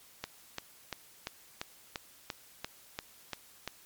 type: click train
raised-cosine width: 0.2 ms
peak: -18 dBFS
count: 11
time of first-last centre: 0.24-3.676 s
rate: 2.91 Hz
effects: white hiss -58 dBFS RMS until 3.85 s + MP3 96 kbps